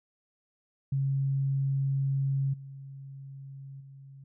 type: tone with level steps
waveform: sine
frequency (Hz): 136.7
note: C#3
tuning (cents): -24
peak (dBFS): -25 / -41 / -46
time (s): 0.92-4.24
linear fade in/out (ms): 5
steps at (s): 2.53 / 3.8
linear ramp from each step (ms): 10
effects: none